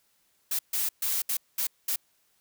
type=noise bursts at uneven times; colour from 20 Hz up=blue; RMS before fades=-28 dBFS; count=6; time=0.51-0.59 / 0.73-0.89 / 1.02-1.22 / 1.29-1.37 / 1.58-1.67 / 1.88-1.96 s; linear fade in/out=5 ms; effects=white hiss -69 dBFS RMS until 2.4 s